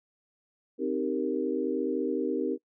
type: chord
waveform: sine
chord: C minor seventh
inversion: none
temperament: equal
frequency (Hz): 261.6 / 311.1 / 392 / 466.2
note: C4 / Eb4 / G4 / Bb4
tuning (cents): 0 / 0 / 0 / 0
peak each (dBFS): -32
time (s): 0.78-2.58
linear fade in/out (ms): 50
effects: noise-tail reverb RT60 0.1 s tail -23 dB re dry